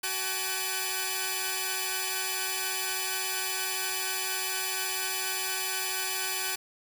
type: tone cluster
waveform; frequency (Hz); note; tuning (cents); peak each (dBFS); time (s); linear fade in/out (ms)
5% pulse; 377.8 / 856 / 1507 / 2398; F#4 / A5 / F#6 / D7; +36 / -48 / +31 / +36; -24; 0.03-6.56; 10
effects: 8-bit